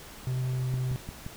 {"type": "tone", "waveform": "triangle", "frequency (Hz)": 128, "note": "C3", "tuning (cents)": -38, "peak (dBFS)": -25, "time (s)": [0.27, 0.96], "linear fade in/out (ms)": 0}
{"type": "click train", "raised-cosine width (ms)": 5, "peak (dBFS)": -24, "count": 4, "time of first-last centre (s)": [0.74, 1.264], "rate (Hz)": 5.72}
{"effects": ["pink hiss -46 dBFS RMS until 1.36 s"]}